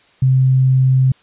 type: tone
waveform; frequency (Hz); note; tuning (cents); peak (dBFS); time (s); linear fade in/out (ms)
sine; 130.81; C3; 0; -9; 0.22-1.12; 5
effects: white hiss -52 dBFS RMS until 1.22 s + resampled to 8000 Hz